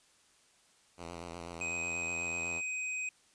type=tone with vibrato; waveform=5% pulse; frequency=85.4 Hz; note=F2; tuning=38 cents flat; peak=-31 dBFS; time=0.97-2.62 s; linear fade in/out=50 ms; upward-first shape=square; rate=8.1 Hz; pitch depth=43 cents each way
type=tone; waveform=square; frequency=2511 Hz; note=D#7; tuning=15 cents sharp; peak=-35 dBFS; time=1.61-3.09 s; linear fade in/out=2 ms
effects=white hiss -66 dBFS RMS until 3.34 s + resampled to 22050 Hz